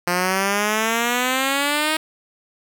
5% pulse exponential sweep, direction up, 174.61 to 316.2 Hz, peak -7 dBFS, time 0.07-1.97 s, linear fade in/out 5 ms, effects none

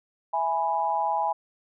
sine chord, E major, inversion none, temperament equal, 659.3 / 830.6 / 987.8 Hz, E5 / G#5 / B5, 0 / 0 / 0 cents, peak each -31 / -25 / -28 dBFS, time 0.33-1.33 s, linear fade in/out 10 ms, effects none

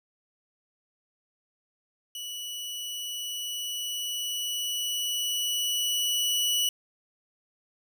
sawtooth tone with level ramp, 2947 Hz, F#7, 8 cents flat, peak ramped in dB -32 to -20 dBFS, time 2.15-6.69 s, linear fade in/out 2 ms, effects none

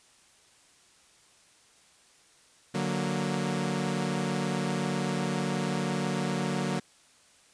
sawtooth chord, D augmented, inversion none, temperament equal, 146.83 / 185 / 233.1 Hz, D3 / F#3 / A#3, 0 / 0 / 0 cents, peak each -29 / -27 / -29 dBFS, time 2.74-6.8 s, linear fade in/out 10 ms, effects white hiss -60 dBFS RMS until 7.53 s + resampled to 22050 Hz

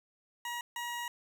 20% pulse tone bursts at uneven times, 955 Hz, A#5, 42 cents sharp, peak -31 dBFS, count 2, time 0.45-0.61 / 0.76-1.08 s, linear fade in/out 2 ms, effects none

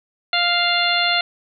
harmonic tone, 698.5 Hz, F5, in tune, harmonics 1 / 2 / 3 / 4 / 5 / 6, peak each -23 / -23 / -23 / -23 / -23 / -23 dBFS, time 0.33-1.21 s, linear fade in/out 2 ms, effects none

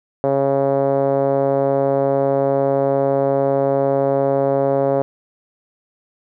5% pulse tone with low-pass filter, 137.6 Hz, C#3, 12 cents flat, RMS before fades -17 dBFS, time 0.24-5.02 s, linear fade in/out 0 ms, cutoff 560 Hz, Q 3, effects none

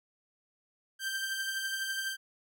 sawtooth beating tone pair, 1568 / 1580 Hz, G6 / G6, 0 / +13 cents, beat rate 12 Hz, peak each -30 / -37 dBFS, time 0.99-2.17 s, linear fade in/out 50 ms, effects none

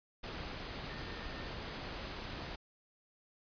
sine tone in noise, 1816 Hz, A#6, 46 cents flat, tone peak -54 dBFS, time 0.89-1.49 s, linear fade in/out 10 ms, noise pink, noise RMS -43 dBFS, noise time 0.23-2.56 s, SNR -14 dB, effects resampled to 11025 Hz

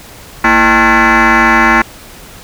sine tone with frequency modulation, 333.5 Hz, E4, 20 cents sharp, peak -3 dBFS, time 0.44-1.82 s, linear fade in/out 5 ms, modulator 282 Hz, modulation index 6.6, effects tanh soft clip ceiling -3 dBFS + pink hiss -34 dBFS RMS until 2.43 s

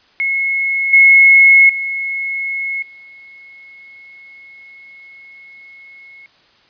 sine tone with level steps, 2177 Hz, C#7, 32 cents flat, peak -14 / -4 / -18 / -37 dBFS, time 0.2-6.26 s, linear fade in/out 0 ms, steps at 0.93 / 1.69 / 2.82 s, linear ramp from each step 5 ms, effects white hiss -52 dBFS RMS until 6.69 s + resampled to 11025 Hz

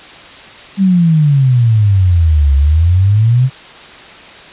sine exponential two-way sweep, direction down then up, 198.8 to 68 to 134.2 Hz, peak -6 dBFS, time 0.77-3.5 s, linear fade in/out 50 ms, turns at 2.55 s, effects white hiss -34 dBFS RMS until 4.52 s + resampled to 8000 Hz

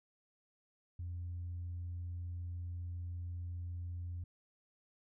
sine tone, 87.31 Hz, F2, in tune, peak -38 dBFS, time 0.99-4.24 s, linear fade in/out 5 ms, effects tanh soft clip ceiling -36 dBFS

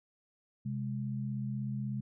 sine tone pair together, 130 / 206.4 Hz, C3 / G#3, -11 / -10 cents, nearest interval minor sixth, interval 801 cents, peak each -35 / -37 dBFS, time 0.65-2.01 s, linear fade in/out 10 ms, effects none

